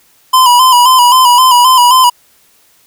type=tone with vibrato; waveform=square; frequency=1000 Hz; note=B5; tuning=21 cents sharp; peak=-4 dBFS; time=0.33-2.1 s; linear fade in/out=10 ms; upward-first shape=square; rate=3.8 Hz; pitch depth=51 cents each way; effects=white hiss -49 dBFS RMS until 2.86 s

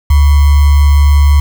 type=tone with sample-and-hold; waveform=sine; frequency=72 Hz; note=D2; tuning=34 cents flat; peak=-3 dBFS; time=0.1-1.4 s; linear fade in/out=5 ms; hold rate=1050 Hz; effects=none

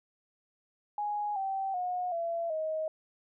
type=tone with pitch steps; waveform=sine; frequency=830.6 / 775 / 723.1 / 674.7 / 629.5 Hz; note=G#5 / G5 / F#5 / E5 / D#5; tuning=0 / -20 / -40 / +40 / +20 cents; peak=-30 dBFS; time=0.98-2.88 s; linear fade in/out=2 ms; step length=380 ms; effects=none

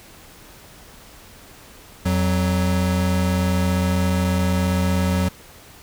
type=tone pair together; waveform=square; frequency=87.26 / 185 Hz; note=F2 / F#3; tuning=-1 / 0 cents; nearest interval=octave + minor second; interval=1301 cents; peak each=-21 dBFS; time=2.05-5.29 s; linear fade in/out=10 ms; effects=pink hiss -45 dBFS RMS until 5.82 s

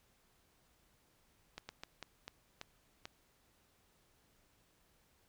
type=slowing click train; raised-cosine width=0.2 ms; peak=-27 dBFS; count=7; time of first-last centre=1.58-3.055 s; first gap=110 ms; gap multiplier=1.32; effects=pink hiss -72 dBFS RMS until 5.28 s

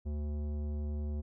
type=tone with tanh clipping; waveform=triangle; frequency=74.1 Hz; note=D2; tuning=16 cents sharp; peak=-35 dBFS; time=0.05-1.22 s; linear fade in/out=20 ms; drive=18 dB; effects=none

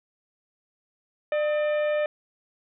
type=harmonic tone with a mistuned harmonic; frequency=599 Hz; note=D5; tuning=34 cents sharp; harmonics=1 / 2 / 3 / 4 / 5 / 6; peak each=-22 / -39 / -35 / -39 / -47 / -50 dBFS; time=1.32-2.06 s; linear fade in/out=2 ms; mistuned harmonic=2; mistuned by=+92 cents; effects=none

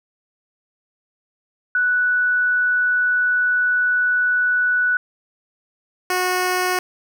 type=tone pair in turn; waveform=sine / 10% pulse; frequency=1480 / 365.3 Hz; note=F#6 / F#4; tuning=0 / -22 cents; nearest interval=2 octaves; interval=2422 cents; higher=first; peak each=-15 / -10 dBFS; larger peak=second; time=1.75-4.97 / 6.1-6.79 s; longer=first; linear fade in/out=2 ms; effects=none

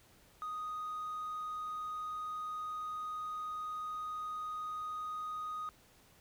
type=tone; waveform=triangle; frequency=1244.5 Hz; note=D#6; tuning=in tune; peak=-35 dBFS; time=0.42-5.69 s; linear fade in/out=0 ms; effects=tanh soft clip ceiling -33 dBFS + pink hiss -64 dBFS RMS until 6.2 s

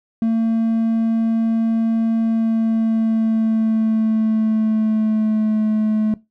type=tone with pitch glide; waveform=triangle; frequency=226 to 215.7 Hz; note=A3 to A3; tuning=+47 to -34 cents; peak=-12 dBFS; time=0.22-6.14 s; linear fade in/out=2 ms; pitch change=-81 cents; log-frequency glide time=2.18-5.62 s; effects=noise-tail reverb RT60 0.2 s tail -20 dB re dry + tanh soft clip ceiling -8 dBFS

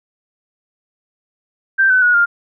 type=tone with pitch steps; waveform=sine; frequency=1568 / 1511.1 / 1456.3 / 1403.4 Hz; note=G6 / F#6 / F#6 / F6; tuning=0 / +36 / -28 / +8 cents; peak=-9 dBFS; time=1.78-2.26 s; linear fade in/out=20 ms; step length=120 ms; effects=none

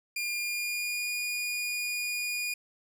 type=tone with pitch glide; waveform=sawtooth; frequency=2410 to 2442 Hz; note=D7 to D#7; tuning=+44 to -33 cents; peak=-27 dBFS; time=0.16-2.54 s; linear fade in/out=5 ms; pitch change=+23 cents; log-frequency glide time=0.36-1.1 s; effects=none

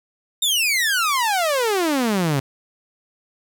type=exponential sweep; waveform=sawtooth; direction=down; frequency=3729 to 130.81 Hz; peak=-14 dBFS; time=0.42-2.4 s; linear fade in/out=5 ms; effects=none

